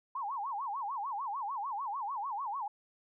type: tone with vibrato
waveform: sine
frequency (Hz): 948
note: A#5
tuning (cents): +29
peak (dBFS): -34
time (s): 0.15-2.68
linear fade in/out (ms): 5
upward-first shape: sine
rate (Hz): 6.7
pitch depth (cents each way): 300
effects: none